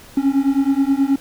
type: beating tone pair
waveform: triangle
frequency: 270 / 279.4 Hz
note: C#4 / C#4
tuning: -45 / +14 cents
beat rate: 9.4 Hz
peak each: -15 dBFS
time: 0.17-1.16 s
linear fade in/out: 5 ms
effects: pink hiss -43 dBFS RMS until 1.2 s